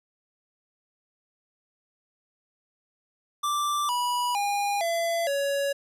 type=tone with pitch steps; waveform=square; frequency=1174.7 / 976.5 / 811.7 / 674.7 / 560.8 Hz; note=D6 / B5 / G#5 / E5 / C#5; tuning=0 / -20 / -40 / +40 / +20 cents; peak=-25 dBFS; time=3.43-5.73 s; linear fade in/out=10 ms; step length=460 ms; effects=resampled to 32000 Hz + 11-bit